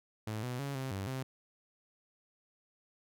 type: tone with pitch steps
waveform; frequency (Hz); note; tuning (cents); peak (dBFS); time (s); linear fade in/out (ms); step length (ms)
sawtooth; 108.4 / 124.5 / 139.9 / 132.3 / 97.3 / 131.5; A2 / B2 / C#3 / C3 / G2 / C3; -25 / +14 / +16 / +20 / -12 / +9; -32; 0.27-1.23; 5; 160
effects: none